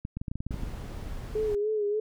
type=clicks; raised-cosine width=5 ms; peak=-21 dBFS; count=11; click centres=0.051 / 0.17 / 0.215 / 0.282 / 0.315 / 0.356 / 0.405 / 0.466 / 0.509 / 0.543 / 0.635 s
type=noise; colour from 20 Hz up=brown; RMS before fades=-37 dBFS; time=0.51-1.55 s; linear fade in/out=2 ms
type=tone with vibrato; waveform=sine; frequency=421.4 Hz; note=G#4; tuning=25 cents sharp; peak=-25 dBFS; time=1.35-2 s; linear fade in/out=5 ms; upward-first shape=sine; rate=3.4 Hz; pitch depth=56 cents each way
effects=none